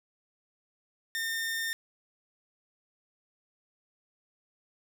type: tone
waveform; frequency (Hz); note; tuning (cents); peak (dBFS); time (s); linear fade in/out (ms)
sawtooth; 1816; A#6; -46; -27; 1.15-1.73; 0
effects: none